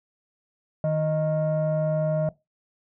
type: tone pair together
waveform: sine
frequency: 155.57 / 622.3 Hz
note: D#3 / D#5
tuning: 0 / 0 cents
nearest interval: 2 octaves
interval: 2400 cents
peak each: -22 dBFS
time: 0.84-2.29 s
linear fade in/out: 2 ms
effects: noise-tail reverb RT60 0.2 s tail -20 dB re dry + tanh soft clip ceiling -18 dBFS